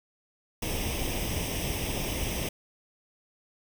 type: noise with comb filter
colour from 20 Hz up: pink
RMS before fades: -31 dBFS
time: 0.62-2.49 s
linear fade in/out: 5 ms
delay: 0.35 ms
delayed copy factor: +0.75
effects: none